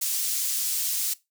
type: high-pass noise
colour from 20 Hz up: pink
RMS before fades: -27 dBFS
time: 0.01-1.14 s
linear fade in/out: 10 ms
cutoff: 6500 Hz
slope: 12 dB/octave
effects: noise-tail reverb RT60 0.2 s tail -19 dB re dry